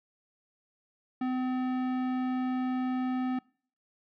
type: tone with tanh clipping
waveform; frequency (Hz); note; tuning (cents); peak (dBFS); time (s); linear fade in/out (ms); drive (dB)
sine; 255.3; C4; -42; -30; 1.21-3.39; 5; 16
effects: noise-tail reverb RT60 0.5 s tail -25 dB re dry